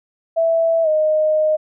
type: tone with pitch glide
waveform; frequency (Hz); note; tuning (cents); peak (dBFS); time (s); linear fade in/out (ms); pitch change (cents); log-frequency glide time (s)
sine; 659.3 to 618.7; E5 to D#5; 0 to -10; -13; 0.36-1.57; 20; -110; 0.83-0.88
effects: none